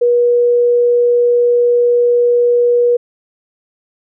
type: tone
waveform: sine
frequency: 482 Hz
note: B4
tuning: 42 cents flat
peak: -8 dBFS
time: 0.01-2.97 s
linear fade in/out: 10 ms
effects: none